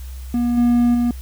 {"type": "tone with level steps", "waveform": "triangle", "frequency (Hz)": 240, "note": "B3", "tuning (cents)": -49, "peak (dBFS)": [-14, -10, -13], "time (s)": [0.34, 1.11], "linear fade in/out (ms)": 2, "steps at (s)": [0.57, 0.94], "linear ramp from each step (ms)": 10, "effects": ["added 64 Hz sine -29 dBFS peak until 1.21 s", "white hiss -46 dBFS RMS until 1.21 s"]}